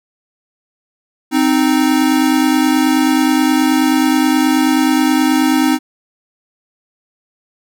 square tone pair together, 261.2 / 310.6 Hz, C4 / D#4, -3 / -3 cents, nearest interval minor third, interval 300 cents, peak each -14 dBFS, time 1.31-5.79 s, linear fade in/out 50 ms, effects none

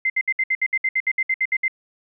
sine tone bursts, 2079 Hz, C7, 12 cents flat, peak -17 dBFS, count 15, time 0.05-1.681 s, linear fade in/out 5 ms, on 49 ms, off 64 ms, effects none

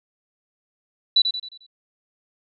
sine tone with echo, 3958 Hz, B7, 3 cents sharp, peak -12 dBFS, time 1.16-1.22 s, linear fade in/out 5 ms, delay 89 ms, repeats 5, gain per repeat -7 dB, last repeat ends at 1.665 s, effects none

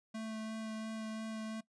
square tone with vibrato, 220 Hz, A3, in tune, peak -40 dBFS, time 0.14-1.61 s, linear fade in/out 10 ms, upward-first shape sine, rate 2.9 Hz, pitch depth 10 cents each way, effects noise-tail reverb RT60 0.1 s tail -20 dB re dry + resampled to 22050 Hz

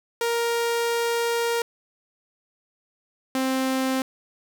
sawtooth tone pair in turn, 467.9 / 262.6 Hz, A#4 / C4, +6 / +6 cents, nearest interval minor seventh, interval 1000 cents, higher first, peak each -18 dBFS, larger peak neither, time 0.21-1.62 / 3.35-4.02 s, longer first, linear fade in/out 2 ms, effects none

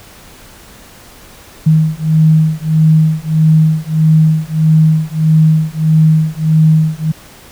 sine beating tone pair, 156.7 / 158.3 Hz, D#3 / D#3, +13 / +30 cents, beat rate 1.6 Hz, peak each -10 dBFS, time 1.66-7.12 s, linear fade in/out 10 ms, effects pink hiss -38 dBFS RMS until 7.51 s

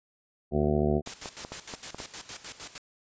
harmonic tone, 74.4 Hz, D2, 23 cents sharp, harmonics 1 / 2 / 3 / 4 / 5 / 6 / 7 / 8 / 9 / 10, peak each -31 / -30 / -29 / -37 / -28 / -34 / -38 / -40 / -33 / -40 dBFS, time 0.51-1.02 s, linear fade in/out 50 ms
white noise with tremolo, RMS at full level -38 dBFS, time 1.06-2.78 s, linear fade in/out 2 ms, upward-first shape square, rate 6.5 Hz, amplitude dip 75%
clicks, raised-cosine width 1 ms, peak -24 dBFS, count 7, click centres 1.074 / 1.258 / 1.449 / 1.52 / 1.738 / 1.946 / 2.002 s
effects resampled to 16000 Hz

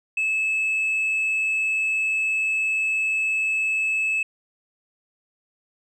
sine tone, 2603 Hz, E7, 22 cents flat, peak -18 dBFS, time 0.17-4.23 s, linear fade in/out 5 ms, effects tanh soft clip ceiling -19 dBFS

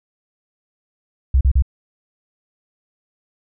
sine tone bursts, 65.6 Hz, C2, 5 cents sharp, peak -10 dBFS, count 3, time 1.34-1.623 s, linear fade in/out 5 ms, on 69 ms, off 38 ms, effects none

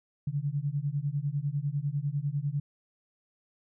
sine beating tone pair, 138.7 / 148.7 Hz, C#3 / D3, +1 / +22 cents, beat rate 10 Hz, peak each -31 dBFS, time 0.27-2.6 s, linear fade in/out 5 ms, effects none

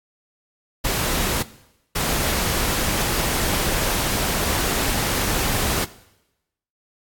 pink noise bursts at uneven times, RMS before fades -22 dBFS, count 2, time 0.84-1.43 / 1.95-5.85 s, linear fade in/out 10 ms, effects noise-tail reverb RT60 0.9 s tail -18 dB re dry + AAC 64 kbps

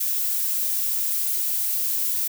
violet noise, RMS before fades -24 dBFS, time 0-2.28 s, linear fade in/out 10 ms, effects none

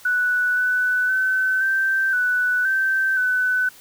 sine tone with pitch steps, 1481 / 1494 / 1524 / 1560 / 1487 / 1553 / 1503 Hz, F#6 / F#6 / G6 / G6 / F#6 / G6 / F#6, +1 / +16 / -49 / -9 / +8 / -17 / +27 cents, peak -17 dBFS, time 0.05-3.69 s, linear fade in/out 5 ms, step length 520 ms, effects white hiss -47 dBFS RMS until 3.8 s

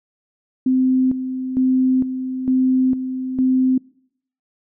sine tone with tremolo, 258.5 Hz, C4, 21 cents flat, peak -13 dBFS, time 0.66-3.78 s, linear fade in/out 5 ms, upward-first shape square, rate 1.1 Hz, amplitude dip 65%, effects noise-tail reverb RT60 0.7 s tail -25 dB re dry

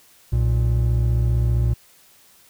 triangle tone pair together, 62.2 / 117.42 Hz, B1 / A#2, +13 / +13 cents, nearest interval major seventh, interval 1100 cents, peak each -17 dBFS, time 0.32-1.74 s, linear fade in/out 10 ms, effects white hiss -53 dBFS RMS until 2.49 s

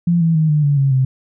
sine tone with pitch steps, 172 / 164.42 / 157.18 / 150.25 / 143.64 / 137.31 / 131.26 Hz, F3 / E3 / D#3 / D3 / D3 / C#3 / C3, -26 / -4 / +18 / +40 / -38 / -16 / +6 cents, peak -11 dBFS, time 0.07-1.05 s, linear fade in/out 5 ms, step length 140 ms, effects none

